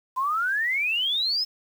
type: exponential sweep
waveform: sine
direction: up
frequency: 1006 to 5260 Hz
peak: -22 dBFS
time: 0.16-1.45 s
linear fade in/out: 20 ms
effects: 8-bit